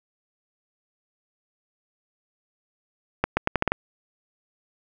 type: accelerating click train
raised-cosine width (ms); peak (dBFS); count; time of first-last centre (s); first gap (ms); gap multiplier
0.5; -5; 7; 3.24-3.72; 130; 0.8
effects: none